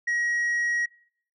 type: tone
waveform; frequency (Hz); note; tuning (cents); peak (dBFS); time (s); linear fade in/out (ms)
sine; 1900; A#6; +33; -20; 0.07-0.86; 10
effects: noise-tail reverb RT60 0.6 s tail -24 dB re dry + tanh soft clip ceiling -22 dBFS